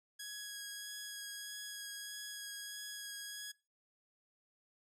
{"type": "tone with vibrato", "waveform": "10% pulse", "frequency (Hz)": 1661.2, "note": "G#6", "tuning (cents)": 0, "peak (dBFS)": -35, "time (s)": [0.19, 3.52], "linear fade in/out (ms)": 10, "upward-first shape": "sine", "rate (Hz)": 1.6, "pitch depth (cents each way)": 11, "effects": ["noise-tail reverb RT60 0.3 s tail -21 dB re dry"]}